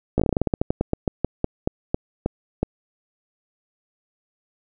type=slowing click train; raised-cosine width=2 ms; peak=-6 dBFS; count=22; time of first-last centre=0.18-2.63 s; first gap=16 ms; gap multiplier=1.17; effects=none